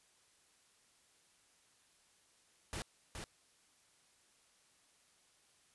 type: noise with echo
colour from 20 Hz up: pink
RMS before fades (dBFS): -42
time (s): 2.73-2.82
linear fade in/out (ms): 0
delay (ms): 420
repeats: 1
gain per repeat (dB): -4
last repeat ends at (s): 3.24
effects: white hiss -70 dBFS RMS until 5.74 s + resampled to 24000 Hz